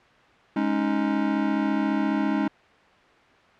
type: chord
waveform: square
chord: Ab suspended fourth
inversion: none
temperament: just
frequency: 207.7 / 276.9 / 311.5 Hz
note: Ab3 / Db4 / Eb4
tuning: 0 / -2 / +2 cents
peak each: -27 dBFS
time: 0.56-2.48 s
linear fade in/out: 5 ms
effects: white hiss -54 dBFS RMS until 3.59 s + low-pass 2000 Hz 12 dB/octave